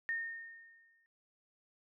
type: tone with exponential decay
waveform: sine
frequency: 1833 Hz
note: A#6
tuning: 30 cents flat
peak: -32 dBFS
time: 0.09-1.06 s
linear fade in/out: 0 ms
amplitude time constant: 210 ms
effects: noise-tail reverb RT60 0.1 s tail -24 dB re dry